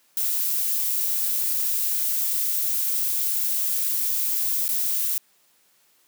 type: noise with dropouts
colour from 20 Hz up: violet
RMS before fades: -24 dBFS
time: 0.17-5.18 s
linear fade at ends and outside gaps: 1 ms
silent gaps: 4.681-4.689 s
effects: white hiss -62 dBFS RMS until 6.07 s + high-pass 150 Hz 12 dB/octave